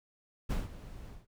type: noise with ADSR envelope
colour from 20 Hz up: brown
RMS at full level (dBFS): -30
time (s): 0.49-1.27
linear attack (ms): 18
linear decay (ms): 170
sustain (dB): -16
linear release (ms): 180
effects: none